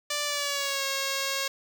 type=tone with pitch glide; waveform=5% pulse; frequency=587.3 to 544.8 Hz; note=D5 to C#5; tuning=0 to -30 cents; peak=-16 dBFS; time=0.1-1.48 s; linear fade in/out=5 ms; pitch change=-130 cents; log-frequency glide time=0.24-0.84 s; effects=none